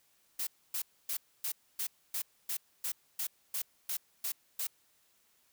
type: noise bursts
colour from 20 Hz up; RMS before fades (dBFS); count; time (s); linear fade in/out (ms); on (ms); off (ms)
blue; -35; 13; 0.39-4.67; 5; 80; 270
effects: white hiss -70 dBFS RMS until 5.52 s